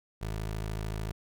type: tone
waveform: 20% pulse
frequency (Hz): 53.5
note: A1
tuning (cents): -48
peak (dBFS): -28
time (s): 0.21-1.12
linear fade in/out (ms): 10
effects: none